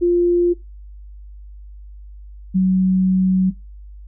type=tone pair in turn; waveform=sine; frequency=349.2 / 186.92 Hz; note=F4 / F#3; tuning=0 / +18 cents; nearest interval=major seventh; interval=1082 cents; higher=first; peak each=-12 dBFS; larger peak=neither; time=0.01-0.54 / 2.54-3.51 s; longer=second; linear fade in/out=20 ms; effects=noise-tail reverb RT60 0.2 s tail -19 dB re dry + added 50 Hz sine -35 dBFS peak until 4.07 s